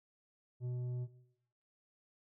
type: tone with tanh clipping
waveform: sine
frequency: 123.9 Hz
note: B2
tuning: 6 cents sharp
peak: -38 dBFS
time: 0.6-1.08 s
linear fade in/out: 50 ms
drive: 8 dB
effects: noise-tail reverb RT60 0.8 s tail -17 dB re dry